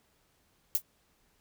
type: noise with exponential decay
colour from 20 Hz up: violet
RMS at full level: -22 dBFS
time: 0.75-0.82 s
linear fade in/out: 1 ms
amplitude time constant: 15 ms
effects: pink hiss -70 dBFS RMS until 1.4 s